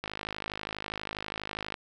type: click train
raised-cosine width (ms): 0.3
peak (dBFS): -18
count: 90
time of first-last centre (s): 0.04-1.742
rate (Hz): 52.3
effects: none